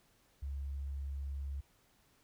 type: tone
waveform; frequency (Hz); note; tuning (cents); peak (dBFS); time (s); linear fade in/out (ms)
sine; 69.3; C#2; 0; -37; 0.42-1.61; 10
effects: pink hiss -70 dBFS RMS until 2.23 s